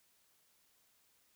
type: silence
effects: white hiss -72 dBFS RMS until 1.35 s